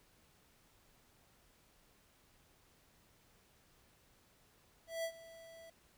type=tone with ADSR envelope; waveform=square; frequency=659.3 Hz; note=E5; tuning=in tune; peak=-36 dBFS; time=4.87-5.7 s; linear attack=170 ms; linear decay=74 ms; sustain=-18 dB; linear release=4 ms; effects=pink hiss -69 dBFS RMS until 5.97 s

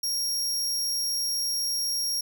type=tone; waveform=sawtooth; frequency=5588 Hz; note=F8; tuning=in tune; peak=-23 dBFS; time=0.03-2.21 s; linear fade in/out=5 ms; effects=none

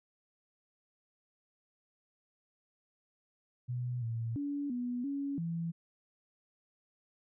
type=tone with pitch steps; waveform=sine; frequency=123.3 / 114.7 / 285.8 / 244.9 / 280.1 / 167.1 Hz; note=B2 / A#2 / D4 / B3 / C#4 / E3; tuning=-2 / -28 / -47 / -14 / +18 / +24 cents; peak=-33 dBFS; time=3.68-5.72 s; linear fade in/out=20 ms; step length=340 ms; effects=none

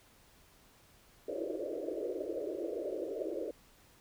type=band-pass noise; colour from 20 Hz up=pink; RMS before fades=-38 dBFS; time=1.28-3.51 s; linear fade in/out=5 ms; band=310 to 620 Hz; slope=96 dB/octave; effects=pink hiss -63 dBFS RMS until 4 s

